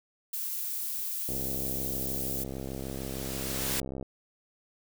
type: noise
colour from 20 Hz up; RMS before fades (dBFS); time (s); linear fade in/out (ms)
violet; -34; 0.33-2.44; 5
type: click train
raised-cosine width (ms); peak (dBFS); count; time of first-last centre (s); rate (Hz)
2; -24; 183; 1.29-4.027; 66.5
type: noise with exponential growth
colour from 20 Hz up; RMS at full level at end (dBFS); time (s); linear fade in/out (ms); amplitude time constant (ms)
white; -30; 1.63-3.8; 1; 470
effects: none

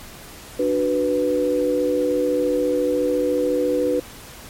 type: chord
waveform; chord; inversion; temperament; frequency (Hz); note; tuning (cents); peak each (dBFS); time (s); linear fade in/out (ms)
sine; B minor; first; just; 296.3 / 370.4 / 493.9; D4 / F#4 / B4; +15 / +2 / 0; -23 / -25 / -19; 0.59-4; 5
effects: pink hiss -40 dBFS RMS until 4.49 s + MP3 64 kbps

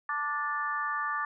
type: harmonic tone with a mistuned harmonic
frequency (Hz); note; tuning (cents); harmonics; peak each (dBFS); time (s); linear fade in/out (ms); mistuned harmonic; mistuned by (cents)
293.7; D4; 0; 3 / 4 / 5 / 6; -39 / -31 / -40 / -34; 0.09-1.25; 2; 5; -21
effects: none

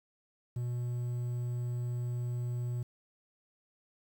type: tone with quantisation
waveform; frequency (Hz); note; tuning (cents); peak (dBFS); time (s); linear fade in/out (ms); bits
triangle; 121.6; B2; -26; -30; 0.56-2.83; 5; 10
effects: none

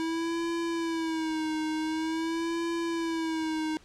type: tone with vibrato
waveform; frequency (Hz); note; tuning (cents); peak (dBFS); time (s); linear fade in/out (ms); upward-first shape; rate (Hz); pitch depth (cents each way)
square; 323.9; E4; -30; -29; 0-3.77; 0; sine; 0.46; 66
effects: pink hiss -57 dBFS RMS until 3.84 s + low-pass 7000 Hz 12 dB/octave

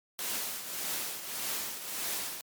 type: noise with tremolo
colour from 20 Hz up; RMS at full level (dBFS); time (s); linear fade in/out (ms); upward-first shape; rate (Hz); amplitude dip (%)
white; -33; 0.19-2.41; 0; triangle; 1.7; 65
effects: high-pass 150 Hz 12 dB/octave + MP3 96 kbps

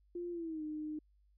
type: tone with pitch glide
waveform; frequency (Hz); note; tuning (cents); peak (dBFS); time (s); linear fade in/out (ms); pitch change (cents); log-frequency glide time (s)
sine; 349.2 to 305.8; F4 to D#4; 0 to -30; -38; 0.15-0.99; 5; -230; 0.31-0.63
effects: added 50 Hz sine -66 dBFS peak until 1.37 s

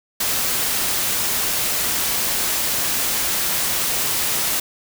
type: noise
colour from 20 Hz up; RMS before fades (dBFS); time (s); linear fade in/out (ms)
white; -21; 0.2-4.6; 5
effects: none

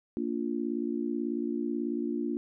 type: chord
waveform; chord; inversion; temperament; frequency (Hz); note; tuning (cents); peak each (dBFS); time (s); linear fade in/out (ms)
sine; Bb major; none; just; 233.1 / 291.4 / 349.6; Bb3 / D4 / F4; 0 / -13 / +2; -33 / -33 / -34; 0.17-2.37; 0
effects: none

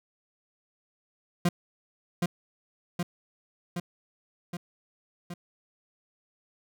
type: tone with echo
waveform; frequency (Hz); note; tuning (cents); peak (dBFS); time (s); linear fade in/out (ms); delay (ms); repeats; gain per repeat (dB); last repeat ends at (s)
40% pulse; 174.61; F3; 0; -20; 1.45-1.49; 5; 770; 5; -3; 5.34
effects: none

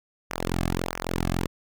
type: tone with flanger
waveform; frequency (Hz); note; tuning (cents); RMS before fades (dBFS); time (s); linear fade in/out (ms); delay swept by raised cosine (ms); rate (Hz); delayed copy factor
sawtooth; 43.65; F1; 0; -28; 0.3-1.47; 10; 0.24 to 2.14; 1.5; -0.95
effects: none

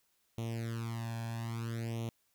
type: tone with flanger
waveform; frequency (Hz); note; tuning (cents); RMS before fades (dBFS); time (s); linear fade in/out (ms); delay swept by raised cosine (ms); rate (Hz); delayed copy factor
sawtooth; 115.1; A#2; -22; -38; 0.38-2.09; 0; 0.31 to 1.21; 0.6; +0.9
effects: white hiss -75 dBFS RMS until 2.34 s

